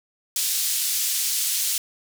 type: band-pass noise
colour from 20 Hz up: white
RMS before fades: -24 dBFS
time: 0.36-1.78 s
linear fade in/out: 2 ms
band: 3700 to 13000 Hz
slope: 12 dB/octave
effects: none